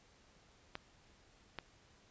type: clicks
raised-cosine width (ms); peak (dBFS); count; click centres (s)
0.3; -25; 2; 0.754 / 1.587
effects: pink hiss -66 dBFS RMS until 2.1 s + resampled to 16000 Hz